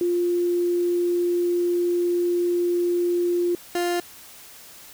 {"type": "tone pair in turn", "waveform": ["sine", "30% pulse"], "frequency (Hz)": [350, 350], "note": ["F4", "F4"], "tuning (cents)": [4, 4], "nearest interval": "unison", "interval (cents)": 0, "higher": "neither", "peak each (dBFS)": -19, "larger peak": "neither", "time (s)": [[0.01, 3.55], [3.75, 4]], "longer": "first", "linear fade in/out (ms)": 2, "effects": ["white hiss -45 dBFS RMS until 4.93 s"]}